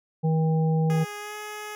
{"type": "harmonic tone", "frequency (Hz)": 159.6, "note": "D#3", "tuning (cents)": 44, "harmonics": [1, 3, 5], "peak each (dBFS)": [-20, -30, -34], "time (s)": [0.23, 1.05], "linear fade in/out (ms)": 20}
{"type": "tone with pitch glide", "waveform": "10% pulse", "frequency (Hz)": [414.2, 421.4], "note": ["G#4", "G#4"], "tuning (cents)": [-5, 25], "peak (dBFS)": -26, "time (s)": [0.9, 1.75], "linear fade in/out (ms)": 0, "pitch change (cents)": 30, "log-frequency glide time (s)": [1.18, 1.35]}
{"effects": []}